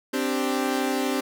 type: chord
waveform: sawtooth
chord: C suspended second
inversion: none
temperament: equal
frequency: 261.6 / 293.7 / 392 Hz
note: C4 / D4 / G4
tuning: 0 / 0 / 0 cents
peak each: -22 / -25 / -25 dBFS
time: 0.13-1.21 s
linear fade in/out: 10 ms
effects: none